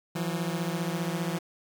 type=beating tone pair; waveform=sawtooth; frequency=164.8 / 179.8 Hz; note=E3 / F#3; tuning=0 / -49 cents; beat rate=15 Hz; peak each=-27 / -28 dBFS; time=0.15-1.39 s; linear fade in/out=10 ms; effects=8-bit